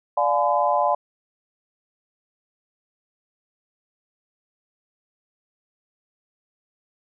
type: chord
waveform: sine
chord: D diminished seventh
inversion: none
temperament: just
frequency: 587.3 / 704.8 / 845.8 / 1014.9 Hz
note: D5 / F5 / Ab5 / Cb6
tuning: 0 / +16 / +31 / +47 cents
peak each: -23 dBFS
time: 0.17-0.95 s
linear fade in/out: 5 ms
effects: none